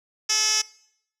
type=tone with band-pass filter; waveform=10% pulse; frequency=432 Hz; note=A4; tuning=32 cents flat; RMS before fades=-22 dBFS; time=0.29-0.62 s; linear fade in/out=10 ms; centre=5200 Hz; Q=5.5; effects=noise-tail reverb RT60 0.7 s tail -21 dB re dry